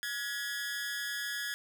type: tone with amplitude modulation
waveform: sawtooth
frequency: 1681 Hz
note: G#6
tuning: 20 cents sharp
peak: -27 dBFS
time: 0.03-1.54 s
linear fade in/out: 0 ms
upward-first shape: sine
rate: 248 Hz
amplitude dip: 85%
effects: none